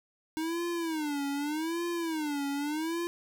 square tone with vibrato, 311.1 Hz, D#4, in tune, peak -31 dBFS, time 0.37-3.07 s, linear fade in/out 0 ms, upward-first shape sine, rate 0.83 Hz, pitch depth 180 cents each way, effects none

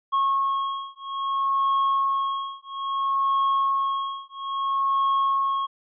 triangle beating tone pair, 1092 / 1092.6 Hz, C#6 / C#6, -26 / -25 cents, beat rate 0.6 Hz, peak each -23 dBFS, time 0.12-5.67 s, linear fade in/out 20 ms, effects resampled to 11025 Hz

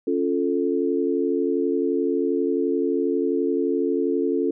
sine chord, Db augmented, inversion none, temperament equal, 277.2 / 349.2 / 440 Hz, Db4 / F4 / A4, 0 / 0 / 0 cents, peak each -24 / -24 / -24 dBFS, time 0.07-4.51 s, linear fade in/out 5 ms, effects none

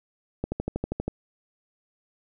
click train, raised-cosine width 2 ms, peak -14 dBFS, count 9, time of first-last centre 0.44-1.08 s, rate 12.5 Hz, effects none

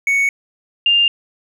triangle / sine tone pair in turn, 2223 / 2801 Hz, C#7 / F7, +4 / +4 cents, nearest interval major third, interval 400 cents, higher second, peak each -11 / -10 dBFS, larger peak second, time 0.07-0.29 / 0.86-1.08 s, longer neither, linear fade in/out 2 ms, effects none

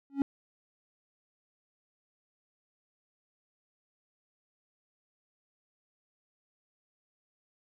triangle tone with exponential growth, 277.2 Hz, C#4, in tune, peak -18 dBFS, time 0.1-0.22 s, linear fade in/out 1 ms, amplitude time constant 25 ms, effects none

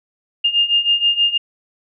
sine beating tone pair, 2817 / 2823.3 Hz, F7 / F7, +14 / +18 cents, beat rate 6.3 Hz, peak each -18 / -15 dBFS, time 0.44-1.38 s, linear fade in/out 10 ms, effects none

